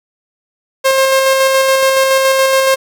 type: tone with tremolo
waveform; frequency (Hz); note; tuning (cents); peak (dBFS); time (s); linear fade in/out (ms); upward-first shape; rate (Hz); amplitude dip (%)
sawtooth; 533; C5; +32; -4; 0.84-2.76; 20; square; 7.1; 25
effects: none